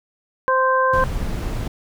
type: harmonic tone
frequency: 521 Hz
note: C5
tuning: 7 cents flat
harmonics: 1 / 2 / 3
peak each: -19 / -17 / -22 dBFS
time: 0.48-1.04 s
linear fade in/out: 0 ms
type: noise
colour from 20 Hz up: brown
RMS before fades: -24 dBFS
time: 0.93-1.68 s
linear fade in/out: 5 ms
effects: none